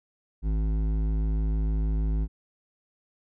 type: tone with hard clipping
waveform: sine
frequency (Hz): 53.2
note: G#1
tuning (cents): +42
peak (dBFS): -25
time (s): 0.42-2.28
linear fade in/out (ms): 50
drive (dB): 11
effects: none